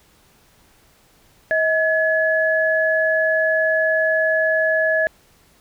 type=tone pair together; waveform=sine; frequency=636.8 / 1700 Hz; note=D#5 / G#6; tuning=+40 / +40 cents; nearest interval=octave + perfect fourth; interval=1700 cents; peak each=-18 dBFS; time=1.51-5.07 s; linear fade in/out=0 ms; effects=pink hiss -55 dBFS RMS until 5.6 s